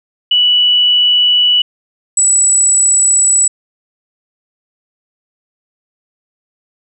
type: tone pair in turn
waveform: sine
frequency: 2953 / 7884 Hz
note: F#7 / B8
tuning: -4 / -4 cents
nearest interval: octave + perfect fourth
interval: 1700 cents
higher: second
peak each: -7 dBFS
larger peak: neither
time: 0.31-1.62 / 2.17-3.48 s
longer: neither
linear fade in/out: 5 ms
effects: none